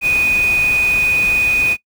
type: tone in noise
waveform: sine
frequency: 2483 Hz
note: D#7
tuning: 4 cents flat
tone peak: -12 dBFS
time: 0.01-1.77 s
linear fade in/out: 50 ms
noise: pink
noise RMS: -28 dBFS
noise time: 0.01-1.77 s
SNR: +13 dB
effects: noise-tail reverb RT60 0.1 s tail -20 dB re dry